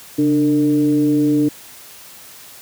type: tone with frequency modulation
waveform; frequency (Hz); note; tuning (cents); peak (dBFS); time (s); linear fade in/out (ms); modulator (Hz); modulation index
sine; 296.6; D4; +17; -12; 0.18-1.49; 10; 158; 0.54
effects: white hiss -40 dBFS RMS until 2.61 s + high-pass 60 Hz 12 dB/octave